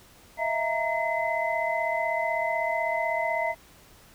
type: tone cluster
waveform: sine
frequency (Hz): 642 / 678 / 929 / 2035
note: E5 / E5 / A#5 / C7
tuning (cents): -46 / +49 / -6 / -49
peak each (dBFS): -30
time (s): 0.37-3.55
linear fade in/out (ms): 50
effects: pink hiss -54 dBFS RMS until 4.14 s